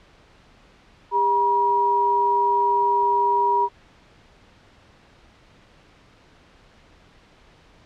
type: tone pair together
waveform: sine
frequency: 403.5 / 959 Hz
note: G#4 / A#5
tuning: -50 / +49 cents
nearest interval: octave + minor third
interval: 1499 cents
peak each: -25 / -17 dBFS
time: 1.11-3.69 s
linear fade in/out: 50 ms
effects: pink hiss -53 dBFS RMS until 7.85 s + low-pass 4000 Hz 12 dB/octave